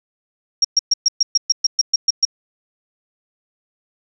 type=tone bursts; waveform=sine; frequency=5588 Hz; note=F8; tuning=in tune; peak=-10 dBFS; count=12; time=0.62-2.252 s; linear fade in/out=5 ms; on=26 ms; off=120 ms; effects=none